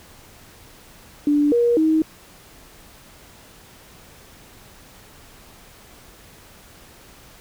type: tone with pitch steps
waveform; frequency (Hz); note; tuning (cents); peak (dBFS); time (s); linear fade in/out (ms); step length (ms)
sine; 292.8 / 475 / 316; D4 / A#4 / D#4; -5 / +33 / +27; -14; 1.27-2.02; 2; 250
effects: pink hiss -47 dBFS RMS until 7.4 s